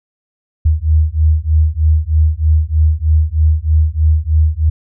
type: beating tone pair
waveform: sine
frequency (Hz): 76.5 / 79.7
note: D#2 / D#2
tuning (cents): -29 / +42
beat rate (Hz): 3.2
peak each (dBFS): -12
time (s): 0.65-4.7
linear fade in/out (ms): 10
effects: none